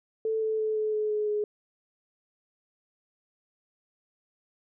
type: tone with pitch steps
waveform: sine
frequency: 441.6 / 437.8 / 434 / 430.3 / 426.6 / 422.9 / 419.2 Hz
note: A4 / A4 / A4 / A4 / G#4 / G#4 / G#4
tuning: +6 / -9 / -24 / -39 / +46 / +31 / +16 cents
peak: -25 dBFS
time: 0.25-1.44 s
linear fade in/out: 2 ms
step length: 170 ms
effects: none